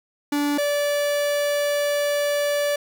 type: tone pair in turn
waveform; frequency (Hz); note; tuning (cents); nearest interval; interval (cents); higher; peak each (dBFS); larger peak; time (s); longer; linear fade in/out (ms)
45% pulse; 290 / 580; D4 / D5; -22 / -22; octave; 1200; second; -20; neither; 0.32-0.58 / 0.58-2.76; second; 5
effects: 8-bit